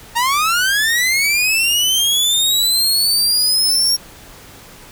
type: linear sweep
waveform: sawtooth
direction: up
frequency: 910 to 5588 Hz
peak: -10 dBFS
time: 0.15-3.97 s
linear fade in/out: 20 ms
effects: pink hiss -40 dBFS RMS until 4.91 s